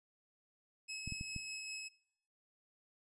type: tone with tremolo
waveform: 20% pulse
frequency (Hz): 2575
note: E7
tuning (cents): -41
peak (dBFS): -37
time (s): 0.88-1.89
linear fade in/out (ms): 20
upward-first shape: sine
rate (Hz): 5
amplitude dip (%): 25
type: clicks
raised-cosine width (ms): 5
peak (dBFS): -31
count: 4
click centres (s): 1.076 / 1.123 / 1.211 / 1.363
effects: noise-tail reverb RT60 0.8 s tail -24 dB re dry + resampled to 24000 Hz